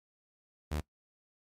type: tone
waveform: sawtooth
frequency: 75.5 Hz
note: D2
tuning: 48 cents sharp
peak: -28 dBFS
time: 0.71-0.81 s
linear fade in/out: 10 ms
effects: noise-tail reverb RT60 0.1 s tail -21 dB re dry + MP3 64 kbps